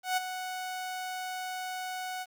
sawtooth tone with ADSR envelope, 740 Hz, F#5, in tune, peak -21 dBFS, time 0.03-2.26 s, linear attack 140 ms, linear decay 18 ms, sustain -10 dB, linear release 42 ms, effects 10-bit

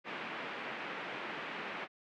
white band-pass noise, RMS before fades -42 dBFS, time 0.04-1.88 s, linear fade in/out 50 ms, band 170 to 2500 Hz, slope 24 dB/octave, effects none

